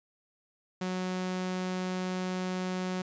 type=tone; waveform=sawtooth; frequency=184.1 Hz; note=F#3; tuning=8 cents flat; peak=-27 dBFS; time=0.81-3.02 s; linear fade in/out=5 ms; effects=resampled to 16000 Hz